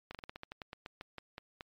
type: slowing click train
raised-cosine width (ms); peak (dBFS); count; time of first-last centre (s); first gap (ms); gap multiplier
0.3; -27; 15; 0.11-1.609; 37; 1.15
effects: MP3 64 kbps